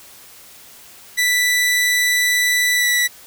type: tone with pitch glide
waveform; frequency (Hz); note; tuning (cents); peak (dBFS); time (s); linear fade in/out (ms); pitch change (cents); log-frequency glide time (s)
sawtooth; 1975.5 to 1958.5; B6 to B6; 0 to -15; -11; 1.17-3.08; 20; -15; 2.74-2.89
effects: white hiss -43 dBFS RMS until 3.26 s